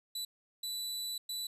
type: tone bursts at uneven times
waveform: sawtooth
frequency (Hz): 3968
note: B7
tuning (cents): +7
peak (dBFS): -33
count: 3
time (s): 0.15-0.25 / 0.63-1.18 / 1.29-1.47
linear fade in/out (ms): 5
effects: resampled to 32000 Hz + 12-bit